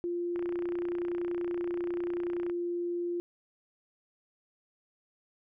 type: tone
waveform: sine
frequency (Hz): 348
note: F4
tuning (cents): -6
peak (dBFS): -30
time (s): 0.04-3.2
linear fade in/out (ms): 0
type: click train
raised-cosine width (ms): 0.5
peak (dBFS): -29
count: 66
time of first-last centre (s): 0.36-2.498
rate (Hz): 30.4
effects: none